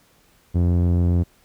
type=tone with low-pass filter; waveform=sawtooth; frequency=87.31 Hz; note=F2; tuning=in tune; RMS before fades=-18 dBFS; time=0.54-1.24 s; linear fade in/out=20 ms; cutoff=330 Hz; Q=0.57; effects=pink hiss -58 dBFS RMS until 1.44 s